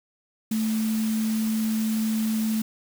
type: tone in noise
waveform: sine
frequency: 220 Hz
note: A3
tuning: in tune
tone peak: -22 dBFS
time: 0.51-2.62 s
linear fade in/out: 5 ms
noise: white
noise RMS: -37 dBFS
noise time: 0.51-2.62 s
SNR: +12 dB
effects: none